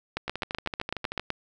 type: two click trains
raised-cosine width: 0.3 ms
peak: -12 / -16 dBFS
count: 10 / 13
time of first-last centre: 0.17-1.304 / 0.28-1.196 s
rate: 7.94 / 13.1 Hz
effects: none